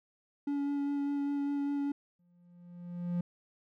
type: tone with vibrato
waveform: triangle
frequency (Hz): 283.9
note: C#4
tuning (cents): +41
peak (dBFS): -28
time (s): 0.47-1.92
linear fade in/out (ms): 5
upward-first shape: sine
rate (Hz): 5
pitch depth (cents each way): 11
type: tone with exponential growth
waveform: triangle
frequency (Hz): 175.1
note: F3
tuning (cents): +5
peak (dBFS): -26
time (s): 2.19-3.21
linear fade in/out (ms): 5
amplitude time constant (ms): 220
effects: none